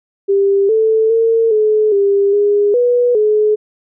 sine tone with pitch steps, 396 / 441.3 / 454.3 / 428.8 / 399.3 / 410 / 487.6 / 425.2 Hz, G4 / A4 / A#4 / A4 / G4 / G#4 / B4 / G#4, +18 / +5 / -45 / -45 / +32 / -22 / -22 / +41 cents, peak -9 dBFS, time 0.28-3.56 s, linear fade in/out 20 ms, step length 410 ms, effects none

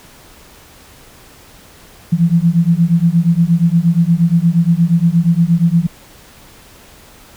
sine beating tone pair, 164.81 / 173.31 Hz, E3 / F3, 0 / -13 cents, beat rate 8.5 Hz, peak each -12 dBFS, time 2.12-5.87 s, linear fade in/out 10 ms, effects pink hiss -42 dBFS RMS until 7.36 s

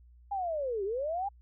sine linear two-way sweep, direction down then up, 823 to 377 to 823 Hz, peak -30 dBFS, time 0.31-1.29 s, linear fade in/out 10 ms, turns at 0.84 s, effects added 60 Hz sine -54 dBFS peak until 1.41 s

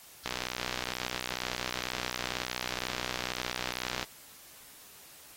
click train, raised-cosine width 0.2 ms, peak -15 dBFS, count 235, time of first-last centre 0.26-4.028 s, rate 62.1 Hz, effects white hiss -53 dBFS RMS until 5.36 s + AAC 48 kbps

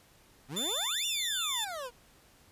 25% pulse exponential two-way sweep, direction up then down, 120 to 2960 to 463.1 Hz, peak -33 dBFS, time 0.48-1.91 s, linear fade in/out 50 ms, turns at 1.06 s
sawtooth tone, 3541 Hz, A7, 10 cents sharp, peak -28 dBFS, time 0.56-1.65 s, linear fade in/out 10 ms
effects pink hiss -61 dBFS RMS until 2.51 s + resampled to 32000 Hz

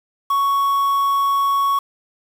triangle tone with quantisation, 1112 Hz, C#6, 5 cents sharp, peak -13 dBFS, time 0.3-1.79 s, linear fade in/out 5 ms, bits 6, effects none

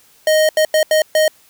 square tone bursts at uneven times, 622.3 Hz, D#5, in tune, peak -11 dBFS, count 5, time 0.27-0.49 / 0.57-0.65 / 0.74-0.83 / 0.91-1.02 / 1.15-1.28 s, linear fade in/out 2 ms, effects white hiss -51 dBFS RMS until 1.49 s

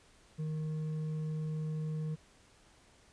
sine tone with hard clipping, 155.56 Hz, D#3, in tune, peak -35 dBFS, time 0.38-2.16 s, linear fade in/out 20 ms, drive 4 dB, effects pink hiss -63 dBFS RMS until 3.12 s + resampled to 22050 Hz

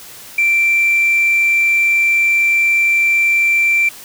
sine tone, 2349 Hz, D7, in tune, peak -9 dBFS, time 0.38-3.89 s, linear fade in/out 5 ms, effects tanh soft clip ceiling -7 dBFS + white hiss -36 dBFS RMS until 4.04 s

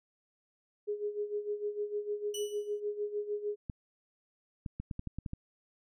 sine tone with tremolo, 415.3 Hz, G#4, in tune, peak -30 dBFS, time 0.87-3.56 s, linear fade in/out 20 ms, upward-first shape sine, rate 6.6 Hz, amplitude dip 75%
20% pulse tone with exponential decay, 2960 Hz, F#7, in tune, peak -31 dBFS, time 2.34-2.8 s, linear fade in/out 5 ms, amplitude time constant 100 ms
clicks, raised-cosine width 5 ms, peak -25 dBFS, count 9, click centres 3.698 / 4.662 / 4.8 / 4.912 / 4.994 / 5.073 / 5.186 / 5.262 / 5.334 s
effects none

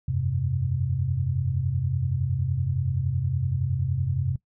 sine chord, F suspended second, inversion none, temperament equal, 87.31 / 98 / 130.81 Hz, F2 / G2 / C3, 0 / 0 / 0 cents, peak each -29 / -29 / -25 dBFS, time 0.08-4.36 s, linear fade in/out 5 ms, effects noise-tail reverb RT60 0.1 s tail -20 dB re dry

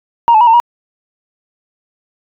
sine tone with pitch steps, 937 / 867 / 960 / 904 / 954 Hz, A#5 / A5 / B5 / A5 / A#5, +9 / -26 / -49 / +47 / +40 cents, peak -3 dBFS, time 0.28-0.6 s, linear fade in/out 0 ms, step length 64 ms, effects tanh soft clip ceiling -1 dBFS

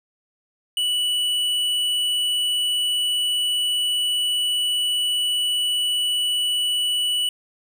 sine tone with tanh clipping, 2955 Hz, F#7, 3 cents flat, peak -21 dBFS, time 0.77-7.29 s, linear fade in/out 2 ms, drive 11 dB, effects none

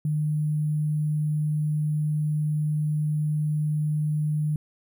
sine tone with sample-and-hold, 151.6 Hz, D#3, 45 cents flat, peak -22 dBFS, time 0.05-4.56 s, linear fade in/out 2 ms, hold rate 11025 Hz, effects none

